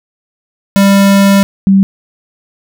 square / sine tone pair in turn, 197.7 / 194.19 Hz, G3 / G3, +15 / -16 cents, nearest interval unison, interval 31 cents, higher first, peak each -5 / -3 dBFS, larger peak second, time 0.76-1.43 / 1.67-1.83 s, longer first, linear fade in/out 0 ms, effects none

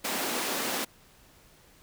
pink high-pass noise, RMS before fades -31 dBFS, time 0.04-0.85 s, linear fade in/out 10 ms, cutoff 230 Hz, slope 24 dB/octave, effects pink hiss -58 dBFS RMS until 1.82 s

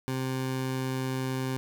20% pulse tone, 130.81 Hz, C3, in tune, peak -24 dBFS, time 0.08-1.57 s, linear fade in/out 0 ms, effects none

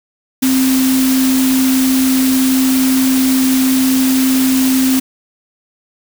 sine tone in noise, 261.6 Hz, C4, in tune, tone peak -10 dBFS, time 0.42-5 s, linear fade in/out 10 ms, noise white, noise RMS -20 dBFS, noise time 0.42-5 s, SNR +7 dB, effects none

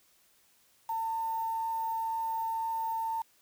sine tone with quantisation, 901 Hz, A5, 41 cents sharp, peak -30 dBFS, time 0.89-3.22 s, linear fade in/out 5 ms, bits 8, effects white hiss -66 dBFS RMS until 3.41 s

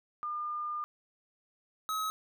sine / square tone pair in turn, 1207 / 1278.8 Hz, D6 / D#6, +47 / +47 cents, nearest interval minor second, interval 100 cents, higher second, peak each -33 / -32 dBFS, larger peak second, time 0.23-0.84 / 1.89-2.1 s, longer first, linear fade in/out 0 ms, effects none

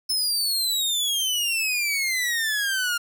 sawtooth exponential sweep, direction down, 5274 to 1397 Hz, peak -19 dBFS, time 0.09-2.98 s, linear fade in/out 10 ms, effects none

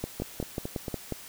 two click trains, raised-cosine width 2 ms, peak -19 / -17 dBFS, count 4 / 7, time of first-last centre 0.2-0.882 / 0.04-1.123 s, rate 4.4 / 5.54 Hz, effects white hiss -46 dBFS RMS until 1.28 s

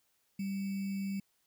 sine tone with sample-and-hold, 196 Hz, G3, in tune, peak -33 dBFS, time 0.39-1.2 s, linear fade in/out 5 ms, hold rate 2450 Hz, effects white hiss -75 dBFS RMS until 1.46 s

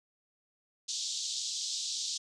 pink band-pass noise, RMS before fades -36 dBFS, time 0.88-2.18 s, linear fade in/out 10 ms, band 3500 to 7500 Hz, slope 48 dB/octave, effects none

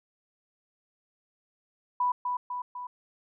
sine tone with echo, 987.8 Hz, B5, in tune, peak -23 dBFS, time 2-2.12 s, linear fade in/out 5 ms, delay 250 ms, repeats 3, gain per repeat -4 dB, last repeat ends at 2.87 s, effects none

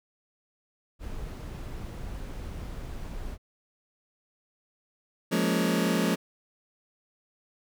brown noise, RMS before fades -37 dBFS, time 0.99-3.38 s, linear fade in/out 50 ms
sawtooth chord, Bb minor seventh, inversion second, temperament just, 174.81 / 209.8 / 233.1 / 279.7 Hz, F3 / Ab3 / Bb3 / Db4, +2 / +18 / 0 / +16 cents, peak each -24 / -24 / -26 / -27 dBFS, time 5.31-6.16 s, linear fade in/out 20 ms
effects none

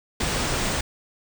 pink band-stop noise, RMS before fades -25 dBFS, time 0.2-0.81 s, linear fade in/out 5 ms, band 9700 to 16000 Hz, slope 96 dB/octave, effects none

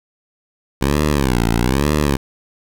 10% pulse tone with vibrato, 65.41 Hz, C2, in tune, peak -6 dBFS, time 0.81-2.17 s, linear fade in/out 10 ms, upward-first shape sine, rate 1.1 Hz, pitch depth 250 cents each way, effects none

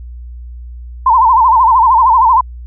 sine tone with vibrato, 964 Hz, B5, 42 cents flat, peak -5 dBFS, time 1.06-2.41 s, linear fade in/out 5 ms, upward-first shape sine, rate 13 Hz, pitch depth 160 cents each way, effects added 60 Hz sine -26 dBFS peak until 2.66 s

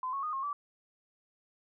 sine tone with pitch steps, 1023 / 1101 / 1233 / 1077 / 1156 Hz, C6 / C#6 / D#6 / C6 / D6, -39 / -12 / -16 / +50 / -28 cents, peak -32 dBFS, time 0.03-0.53 s, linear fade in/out 2 ms, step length 100 ms, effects none

